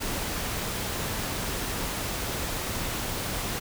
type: noise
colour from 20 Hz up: pink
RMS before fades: -31 dBFS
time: 0-3.6 s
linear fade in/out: 20 ms
effects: none

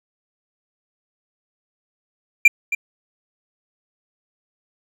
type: tone with echo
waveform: triangle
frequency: 2378 Hz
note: D7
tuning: 21 cents sharp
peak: -4 dBFS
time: 2.45-2.48 s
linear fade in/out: 5 ms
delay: 270 ms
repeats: 1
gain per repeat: -13 dB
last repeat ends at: 2.75 s
effects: none

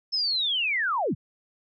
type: linear sweep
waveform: sine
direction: down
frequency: 5300 to 78.7 Hz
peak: -23 dBFS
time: 0.12-1.15 s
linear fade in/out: 20 ms
effects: none

